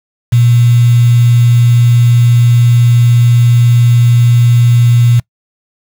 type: tone with quantisation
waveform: sine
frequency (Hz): 119.8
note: A#2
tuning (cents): +48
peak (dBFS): -4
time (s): 0.32-5.2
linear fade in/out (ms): 10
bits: 4
effects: noise-tail reverb RT60 0.1 s tail -24 dB re dry